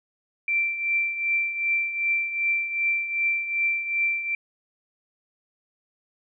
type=tone with tremolo; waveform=sine; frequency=2349 Hz; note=D7; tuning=in tune; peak=-19 dBFS; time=0.48-4.35 s; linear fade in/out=2 ms; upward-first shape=triangle; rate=2.6 Hz; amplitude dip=70%; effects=none